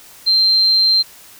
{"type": "tone", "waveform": "sine", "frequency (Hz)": 4147, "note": "C8", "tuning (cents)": -16, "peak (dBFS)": -10, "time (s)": [0.26, 1.03], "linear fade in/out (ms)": 20, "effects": ["white hiss -42 dBFS RMS until 1.39 s"]}